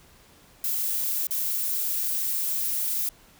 violet noise with dropouts, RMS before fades -27 dBFS, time 0.64-3.09 s, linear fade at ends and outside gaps 2 ms, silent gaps 1.27-1.308 s, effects pink hiss -55 dBFS RMS until 3.39 s

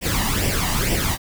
pink noise with flanger, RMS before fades -21 dBFS, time 0.01-1.18 s, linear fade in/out 50 ms, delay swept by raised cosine 0.37 to 1.06 ms, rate 2.2 Hz, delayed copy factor +0.65, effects none

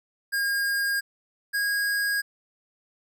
square tone pair in turn, 1621 / 1639.8 Hz, G#6 / G#6, -42 / -22 cents, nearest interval unison, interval 20 cents, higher second, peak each -24 dBFS, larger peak neither, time 0.32-1.01 / 1.53-2.22 s, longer neither, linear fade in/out 20 ms, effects none

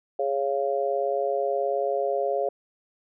harmonic tone, 138.59 Hz, C#3, in tune, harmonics 3 / 4 / 5, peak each -28 / -26 / -28 dBFS, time 0.19-2.49 s, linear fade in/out 5 ms, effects none

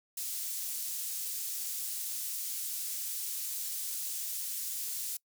pink high-pass noise, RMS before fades -37 dBFS, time 0.17-5.17 s, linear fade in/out 5 ms, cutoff 7600 Hz, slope 12 dB/octave, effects noise-tail reverb RT60 0.1 s tail -24 dB re dry

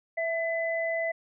sine tone pair together, 660.3 / 2008 Hz, E5 / B6, +3 / +28 cents, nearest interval octave + perfect fifth, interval 1925 cents, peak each -28 / -31 dBFS, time 0.17-1.12 s, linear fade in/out 10 ms, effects none

